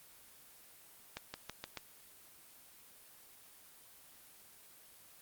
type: accelerating click train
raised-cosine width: 0.2 ms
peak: -23 dBFS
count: 5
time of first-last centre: 1.17-1.773 s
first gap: 170 ms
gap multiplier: 0.92
effects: white hiss -59 dBFS RMS until 5.21 s + Opus 24 kbps